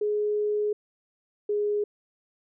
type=tone pair in turn; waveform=sine; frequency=418.9 / 415 Hz; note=G#4 / G#4; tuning=+15 / -1 cents; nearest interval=unison; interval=16 cents; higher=first; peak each=-23 dBFS; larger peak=neither; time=0.01-0.73 / 1.49-1.84 s; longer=first; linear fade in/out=5 ms; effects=none